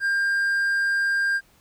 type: tone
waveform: triangle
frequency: 1599 Hz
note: G6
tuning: 34 cents sharp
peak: -18 dBFS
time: 0-1.41 s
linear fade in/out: 50 ms
effects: pink hiss -59 dBFS RMS until 1.6 s